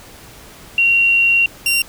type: tone pair in turn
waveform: sine / sawtooth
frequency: 2751 / 2762 Hz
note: F7 / F7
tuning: -27 / -20 cents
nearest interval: unison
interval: 7 cents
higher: second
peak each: -10 dBFS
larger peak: neither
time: 0.78-1.46 / 1.66-1.82 s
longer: first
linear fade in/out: 2 ms
effects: pink hiss -40 dBFS RMS until 1.88 s